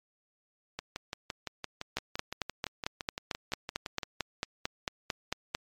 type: two click trains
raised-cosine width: 0.2 ms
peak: -13 / -18 dBFS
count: 17 / 20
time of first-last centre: 1.97-5.549 / 0.79-4.032 s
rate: 4.47 / 5.86 Hz
effects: MP3 96 kbps